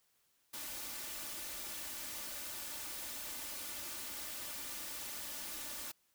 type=noise with comb filter; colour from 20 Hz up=white; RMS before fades=-44 dBFS; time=0.53-5.92 s; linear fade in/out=10 ms; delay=3.4 ms; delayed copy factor=+0.55; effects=white hiss -75 dBFS RMS until 6.14 s